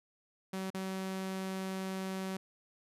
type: tone with dropouts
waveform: sawtooth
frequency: 189.9 Hz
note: F#3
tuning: 45 cents sharp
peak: -32 dBFS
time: 0.53-2.37 s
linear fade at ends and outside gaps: 5 ms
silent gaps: 0.703-0.744 s
effects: resampled to 32000 Hz